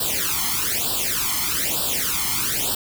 white noise with flanger, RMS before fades -23 dBFS, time 0-2.75 s, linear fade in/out 5 ms, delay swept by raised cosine 0.23 to 0.96 ms, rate 1.1 Hz, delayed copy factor +0.9, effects none

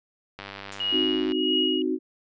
click train, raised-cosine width 0.3 ms, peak -21 dBFS, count 93, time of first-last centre 0.39-1.32 s, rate 98.9 Hz
violet noise with exponential decay, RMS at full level -29 dBFS, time 0.72-0.9 s, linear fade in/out 1 ms, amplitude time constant 39 ms
sine tone with tremolo, 2889 Hz, F#7, 42 cents flat, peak -21 dBFS, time 0.8-1.82 s, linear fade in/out 2 ms, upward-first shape triangle, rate 1.6 Hz, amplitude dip 95%
sine chord, C diminished, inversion none, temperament equal, 261.6 / 311.1 / 370 Hz, C4 / Eb4 / Gb4, 0 / 0 / 0 cents, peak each -28 / -27 / -27 dBFS, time 0.91-1.99 s, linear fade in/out 50 ms
effects resampled to 16000 Hz

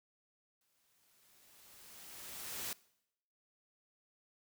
white noise with exponential growth, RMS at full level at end -40 dBFS, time 0.61-2.73 s, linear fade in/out 2 ms, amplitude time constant 460 ms, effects noise-tail reverb RT60 0.8 s tail -22 dB re dry

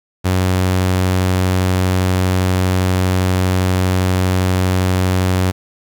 sawtooth tone, 92.5 Hz, F#2, in tune, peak -9 dBFS, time 0.24-5.52 s, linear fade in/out 20 ms, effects 7-bit

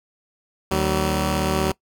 10% pulse tone pair together, 76.23 / 190 Hz, D#2 / F#3, -35 / +46 cents, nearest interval octave + major third, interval 1581 cents, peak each -14 dBFS, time 0.71-1.72 s, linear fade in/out 5 ms, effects noise-tail reverb RT60 0.1 s tail -21 dB re dry

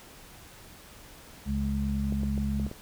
harmonic tone, 69.3 Hz, C#2, in tune, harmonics 1 / 2 / 3, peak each -30 / -35 / -29 dBFS, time 1.45-2.7 s, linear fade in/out 50 ms
clicks, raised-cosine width 2 ms, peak -25 dBFS, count 6, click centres 2.124 / 2.234 / 2.378 / 2.598 / 2.666 / 2.714 s
effects pink hiss -50 dBFS RMS until 2.81 s

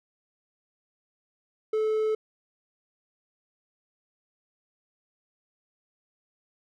triangle tone, 434.3 Hz, A4, 23 cents flat, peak -21 dBFS, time 1.73-2.15 s, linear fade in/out 5 ms, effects none

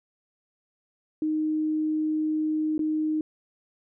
sine tone with dropouts, 309.9 Hz, D#4, 7 cents flat, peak -23 dBFS, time 1.22-3.21 s, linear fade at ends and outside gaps 2 ms, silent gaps 2.78-2.792 s, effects none

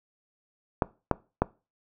clicks, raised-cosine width 1 ms, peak -7 dBFS, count 3, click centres 0.822 / 1.113 / 1.42 s, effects noise-tail reverb RT60 0.3 s tail -21 dB re dry

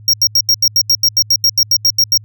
square tone bursts, 5588 Hz, F8, in tune, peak -8 dBFS, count 16, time 0.08-2.175 s, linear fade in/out 2 ms, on 55 ms, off 81 ms, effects added 106 Hz sine -35 dBFS peak until 2.24 s

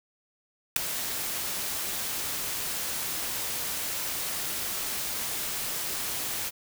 white noise with ADSR envelope, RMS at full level -18 dBFS, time 0.76-6.51 s, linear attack 4 ms, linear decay 6 ms, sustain -14 dB, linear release 33 ms, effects none

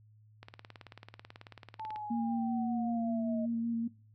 click train, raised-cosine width 0.3 ms, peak -31 dBFS, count 29, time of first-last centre 0.43-1.96 s, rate 18.3 Hz
sine linear sweep, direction down, 880 to 622.3 Hz, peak -38 dBFS, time 1.79-3.46 s, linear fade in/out 10 ms
sine tone with vibrato, 231.3 Hz, A#3, 13 cents flat, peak -30 dBFS, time 2.1-3.88 s, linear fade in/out 10 ms, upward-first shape square, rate 5.2 Hz, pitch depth 13 cents each way
effects noise-tail reverb RT60 0.4 s tail -20 dB re dry + added 107 Hz sine -58 dBFS peak until 4.14 s

